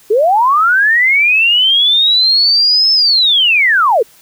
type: linear two-way sweep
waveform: sine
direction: up then down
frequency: 393.4 to 5274 to 393.4 Hz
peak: -7 dBFS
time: 0.1-4.03 s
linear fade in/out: 10 ms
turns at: 2.92 s
effects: white hiss -45 dBFS RMS until 4.21 s